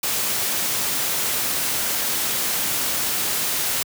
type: noise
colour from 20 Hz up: white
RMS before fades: -23 dBFS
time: 0.03-3.83 s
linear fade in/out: 5 ms
effects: high-pass 80 Hz 12 dB/octave